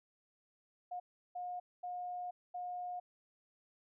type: tone bursts at uneven times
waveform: sine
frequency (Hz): 717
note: F5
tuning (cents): +45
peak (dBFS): -39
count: 4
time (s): 0.91-1 / 1.35-1.6 / 1.83-2.31 / 2.54-3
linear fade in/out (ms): 10
effects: none